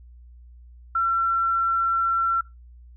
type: tone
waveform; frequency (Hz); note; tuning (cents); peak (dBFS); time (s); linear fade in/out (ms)
sine; 1354; E6; +46; -19; 0.95-2.41; 5
effects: noise-tail reverb RT60 0.2 s tail -21 dB re dry + added 60 Hz sine -44 dBFS peak until 2.96 s